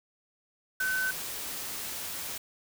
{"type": "tone in noise", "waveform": "sine", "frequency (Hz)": 1520, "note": "F#6", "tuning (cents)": 46, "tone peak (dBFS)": -27, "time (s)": [0.8, 1.11], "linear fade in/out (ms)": 5, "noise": "white", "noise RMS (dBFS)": -37, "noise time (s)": [0.8, 2.38], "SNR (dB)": 7, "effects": []}